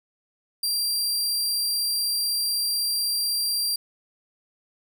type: tone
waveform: sawtooth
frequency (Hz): 4734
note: D8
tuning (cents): +13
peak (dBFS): -20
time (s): 0.63-3.76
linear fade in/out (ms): 5
effects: none